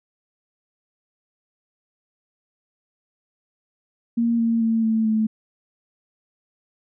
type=tone with pitch steps; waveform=sine; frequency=233.1 / 229.4 / 225.7 / 222.1 / 218.5 Hz; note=A#3 / A#3 / A3 / A3 / A3; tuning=0 / -28 / +44 / +16 / -12 cents; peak=-17 dBFS; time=4.17-5.27 s; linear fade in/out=10 ms; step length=220 ms; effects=none